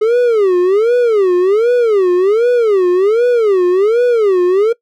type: tone with vibrato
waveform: triangle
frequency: 418.1 Hz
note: G#4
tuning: 12 cents sharp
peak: -6 dBFS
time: 0.01-4.73 s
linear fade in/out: 10 ms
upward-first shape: sine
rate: 1.3 Hz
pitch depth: 280 cents each way
effects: noise-tail reverb RT60 0.1 s tail -21 dB re dry